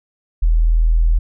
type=tone; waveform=sine; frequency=40.7 Hz; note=E1; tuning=21 cents flat; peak=-10 dBFS; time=0.42-1.19 s; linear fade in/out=10 ms; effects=none